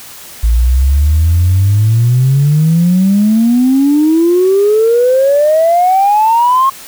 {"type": "exponential sweep", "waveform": "sine", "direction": "up", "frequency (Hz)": [55, 1088], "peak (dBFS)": -5, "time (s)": [0.43, 6.7], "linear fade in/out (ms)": 10, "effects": ["tanh soft clip ceiling -2 dBFS", "white hiss -32 dBFS RMS until 6.87 s"]}